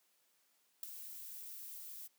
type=noise with ADSR envelope; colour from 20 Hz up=violet; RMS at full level=-35 dBFS; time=0.83-2.08 s; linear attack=4 ms; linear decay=4 ms; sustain=-14 dB; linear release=18 ms; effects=white hiss -75 dBFS RMS until 2.18 s + high-pass 200 Hz 12 dB/octave